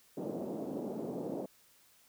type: band-pass noise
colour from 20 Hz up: pink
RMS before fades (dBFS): -39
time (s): 0.17-1.46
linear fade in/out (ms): 5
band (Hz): 200 to 610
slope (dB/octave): 24
effects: white hiss -65 dBFS RMS until 2.08 s